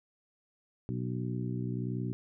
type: harmonic tone with a mistuned harmonic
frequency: 61.2 Hz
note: B1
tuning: 15 cents flat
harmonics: 2 / 3 / 4 / 5 / 6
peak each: -34 / -38 / -40 / -42 / -44 dBFS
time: 0.89-2.13 s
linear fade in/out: 0 ms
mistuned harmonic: 6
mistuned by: +38 cents
effects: none